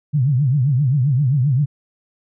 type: tone with vibrato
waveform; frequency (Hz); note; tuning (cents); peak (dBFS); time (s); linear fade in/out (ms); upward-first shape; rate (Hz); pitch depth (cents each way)
sine; 135.3; C#3; -42; -13; 0.13-1.66; 20; triangle; 7.6; 240
effects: none